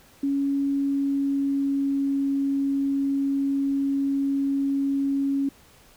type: tone with pitch glide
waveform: sine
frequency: 278.5 to 276.4 Hz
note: C#4 to C#4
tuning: +8 to -5 cents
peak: -21 dBFS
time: 0.23-5.49 s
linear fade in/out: 5 ms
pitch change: -13 cents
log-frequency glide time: 0.66-2.28 s
effects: pink hiss -54 dBFS RMS until 5.96 s